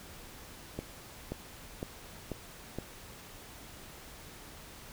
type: accelerating click train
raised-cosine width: 2 ms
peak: -22 dBFS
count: 5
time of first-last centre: 0.79-2.786 s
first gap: 530 ms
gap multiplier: 0.96
effects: pink hiss -50 dBFS RMS until 4.92 s